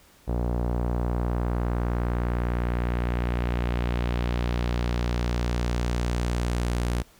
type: tone with low-pass filter sweep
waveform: sawtooth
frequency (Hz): 59.8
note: A#1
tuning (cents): +45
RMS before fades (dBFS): -26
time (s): 0.27-7.03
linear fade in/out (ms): 20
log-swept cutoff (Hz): 720 to 11000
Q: 1.1
effects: pink hiss -56 dBFS RMS until 7.19 s